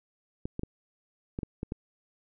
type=clicks; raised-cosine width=3 ms; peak=-20 dBFS; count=7; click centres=0.455 / 0.594 / 0.634 / 1.389 / 1.432 / 1.631 / 1.721 s; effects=none